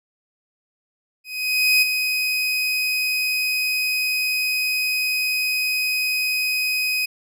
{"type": "tone with ADSR envelope", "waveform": "30% pulse", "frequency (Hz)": 2511, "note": "D#7", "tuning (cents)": 15, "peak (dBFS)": -10, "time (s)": [1.24, 7.06], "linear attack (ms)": 580, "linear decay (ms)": 17, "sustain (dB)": -7, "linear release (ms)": 11, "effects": []}